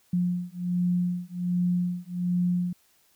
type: beating tone pair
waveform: sine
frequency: 177.1 / 178.4 Hz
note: F3 / F3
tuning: +24 / +37 cents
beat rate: 1.3 Hz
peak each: -27 dBFS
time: 0.13-2.73 s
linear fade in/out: 5 ms
effects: white hiss -64 dBFS RMS until 3.15 s